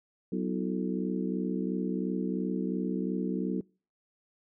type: harmonic tone with a mistuned harmonic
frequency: 62.9 Hz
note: B1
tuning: 32 cents sharp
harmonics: 3 / 4 / 5 / 6 / 7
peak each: -32 / -34 / -36 / -38 / -39 dBFS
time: 0.32-3.61 s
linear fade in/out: 5 ms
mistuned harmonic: 6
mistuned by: -84 cents
effects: noise-tail reverb RT60 0.4 s tail -26 dB re dry